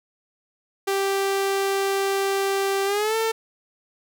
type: tone with pitch glide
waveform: sawtooth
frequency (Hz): 392 to 447.7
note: G4 to A4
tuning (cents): 0 to +30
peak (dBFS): -17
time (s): 0.87-3.32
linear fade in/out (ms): 10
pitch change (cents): +230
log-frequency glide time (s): 2.85-3.16
effects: none